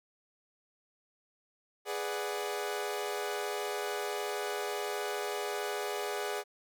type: chord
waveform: sawtooth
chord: G# half-diminished seventh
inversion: none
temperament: equal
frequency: 415.3 / 493.9 / 587.3 / 740 Hz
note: G#4 / B4 / D5 / F#5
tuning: 0 / 0 / 0 / 0 cents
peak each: -32 / -38 / -37 / -37 dBFS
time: 1.85-6.44 s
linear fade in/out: 50 ms
effects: none